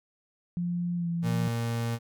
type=tone with pitch glide; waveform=sine; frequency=174.61 to 169.64 Hz; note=F3 to E3; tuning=0 to +50 cents; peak=-27 dBFS; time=0.57-1.48 s; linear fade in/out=0 ms; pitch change=-50 cents; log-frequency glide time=0.96-1.08 s
type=tone; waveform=35% pulse; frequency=116.54 Hz; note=A#2; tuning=in tune; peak=-26 dBFS; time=1.22-1.99 s; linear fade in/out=50 ms
effects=none